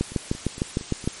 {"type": "two click trains", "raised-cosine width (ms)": 3, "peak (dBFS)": [-24, -9], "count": [5, 8], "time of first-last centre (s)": [[0.12, 1.042], [0.01, 1.075]], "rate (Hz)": [4.34, 6.57], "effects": ["white hiss -39 dBFS RMS until 1.2 s", "MP3 48 kbps"]}